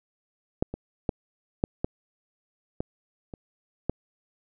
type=clicks; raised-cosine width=2 ms; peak=-9 / -20 / -11 / -9 / -12 / -15 / -25 / -11 dBFS; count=8; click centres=0.625 / 0.74 / 1.092 / 1.639 / 1.845 / 2.805 / 3.338 / 3.896 s; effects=none